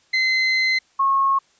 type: tone pair in turn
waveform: 35% pulse / sine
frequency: 2057 / 1089.7 Hz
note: C7 / C#6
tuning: -30 / -30 cents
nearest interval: major seventh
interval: 1100 cents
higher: first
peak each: -15 dBFS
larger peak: neither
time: 0.13-0.79 / 0.99-1.39 s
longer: first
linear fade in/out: 10 ms
effects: white hiss -59 dBFS RMS until 1.59 s + resampled to 16000 Hz